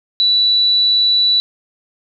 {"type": "tone", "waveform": "sine", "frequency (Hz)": 3951, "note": "B7", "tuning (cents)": 0, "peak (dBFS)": -10, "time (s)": [0.2, 1.4], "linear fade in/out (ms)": 0, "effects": []}